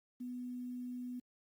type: tone with quantisation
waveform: sine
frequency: 247.7 Hz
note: B3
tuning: 5 cents sharp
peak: -40 dBFS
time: 0.2-1.2 s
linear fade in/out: 10 ms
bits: 11
effects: Opus 48 kbps